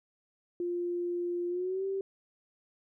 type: tone with pitch glide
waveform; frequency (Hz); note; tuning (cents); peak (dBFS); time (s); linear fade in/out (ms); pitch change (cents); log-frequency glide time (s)
sine; 350 to 388.3; F4 to G4; +4 to -16; -30; 0.6-2.01; 2; +180; 1.49-1.85
effects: none